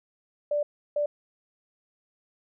sine tone bursts at uneven times, 587.3 Hz, D5, in tune, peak -23 dBFS, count 2, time 0.51-0.63 / 0.96-1.06 s, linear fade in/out 5 ms, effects none

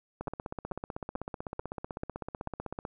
two click trains, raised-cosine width 1 ms, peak -22 / -21 dBFS, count 43 / 6, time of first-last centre 0.21-2.852 / 0.28-2.473 s, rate 15.9 / 2.28 Hz, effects none

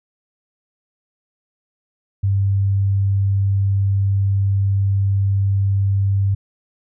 sine tone, 98.5 Hz, G2, 9 cents sharp, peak -14 dBFS, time 2.23-6.35 s, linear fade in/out 10 ms, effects none

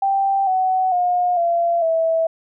sine tone with pitch steps, 784 / 749 / 715.6 / 683.7 / 653.2 Hz, G5 / F#5 / F5 / F5 / E5, 0 / +21 / +42 / -37 / -16 cents, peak -15 dBFS, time 0.02-2.27 s, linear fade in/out 5 ms, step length 450 ms, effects none

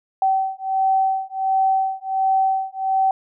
sine beating tone pair, 767 / 768.4 Hz, G5 / G5, -38 / -35 cents, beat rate 1.4 Hz, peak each -20 / -20 dBFS, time 0.22-3.11 s, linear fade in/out 2 ms, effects none

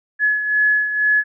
sine beating tone pair, 1700 / 1702.1 Hz, G#6 / G#6, +40 / +42 cents, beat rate 2.1 Hz, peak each -15 / -22 dBFS, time 0.19-1.24 s, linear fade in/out 50 ms, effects none

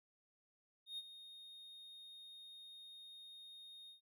triangle tone with ADSR envelope, 3705 Hz, A#7, 11 cents flat, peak -40 dBFS, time 0.86-4.01 s, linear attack 120 ms, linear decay 36 ms, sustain -12 dB, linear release 120 ms, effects none

